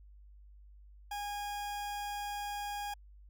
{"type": "tone", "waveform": "40% pulse", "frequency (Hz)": 820, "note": "G#5", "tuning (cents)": -22, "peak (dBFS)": -36, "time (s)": [1.11, 2.94], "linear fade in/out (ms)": 5, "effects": ["added 50 Hz sine -53 dBFS peak until 3.29 s"]}